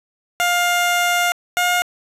15% pulse tone pair in turn, 705 / 712.8 Hz, F5 / F5, +16 / +35 cents, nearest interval unison, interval 19 cents, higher second, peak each -9 / -9 dBFS, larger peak neither, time 0.4-1.32 / 1.57-1.82 s, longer first, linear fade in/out 0 ms, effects resampled to 32000 Hz + 8-bit

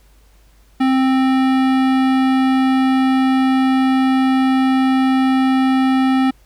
sine tone with hard clipping, 262.7 Hz, C4, 7 cents sharp, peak -14 dBFS, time 0.8-6.31 s, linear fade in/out 10 ms, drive 18 dB, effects added 50 Hz sine -48 dBFS peak until 6.45 s + pink hiss -56 dBFS RMS until 6.45 s

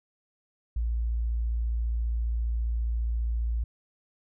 sine tone, 57.4 Hz, A#1, 26 cents flat, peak -25 dBFS, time 0.76-3.64 s, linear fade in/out 5 ms, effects none

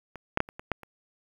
clicks, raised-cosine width 0.5 ms, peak -25 / -8 / -8 / -28 / -24 / -11 / -29 dBFS, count 7, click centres 0.157 / 0.374 / 0.404 / 0.489 / 0.595 / 0.717 / 0.833 s, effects 8-bit

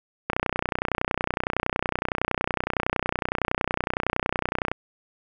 click train, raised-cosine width 0.5 ms, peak -8 dBFS, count 137, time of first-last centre 0.3-4.716 s, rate 30.8 Hz, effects none

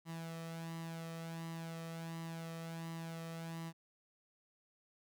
sawtooth tone with flanger, 164.81 Hz, E3, in tune, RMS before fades -45 dBFS, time 0.05-3.73 s, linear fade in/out 50 ms, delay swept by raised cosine 1 to 1.61 ms, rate 1.4 Hz, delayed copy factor +0.55, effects none

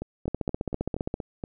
two click trains, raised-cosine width 2 ms, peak -14 / -19 dBFS, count 14 / 7, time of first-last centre 0.28-1.141 / 0.02-1.438 s, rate 15.1 / 4.23 Hz, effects none

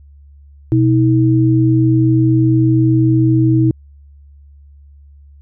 sine tone pair together, 124.3 / 319.8 Hz, B2 / D#4, +12 / +48 cents, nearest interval octave + major third, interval 1636 cents, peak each -11 / -12 dBFS, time 0.72-3.71 s, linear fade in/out 0 ms, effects added 71 Hz sine -39 dBFS peak until 5.41 s

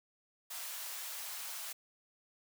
white high-pass noise, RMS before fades -43 dBFS, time 0.5-1.73 s, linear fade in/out 10 ms, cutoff 640 Hz, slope 24 dB/octave, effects none

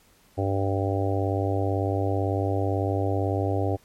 harmonic tone, 98 Hz, G2, in tune, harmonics 1 / 3 / 4 / 5 / 6 / 7 / 8, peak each -25 / -30 / -31 / -32 / -33 / -33 / -34 dBFS, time 0.37-3.77 s, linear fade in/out 20 ms, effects pink hiss -59 dBFS RMS until 3.84 s + MP3 64 kbps

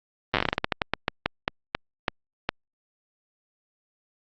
slowing click train, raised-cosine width 0.3 ms, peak -5 dBFS, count 21, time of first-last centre 0.34-2.49 s, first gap 8 ms, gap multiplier 1.23, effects low-pass 4000 Hz 12 dB/octave + Opus 32 kbps

